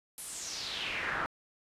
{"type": "noise with band-pass filter sweep", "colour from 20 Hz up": "brown", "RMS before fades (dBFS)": -37, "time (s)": [0.18, 1.26], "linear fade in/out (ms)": 0, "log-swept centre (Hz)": [11000, 1300], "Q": 3.5, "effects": ["resampled to 32000 Hz"]}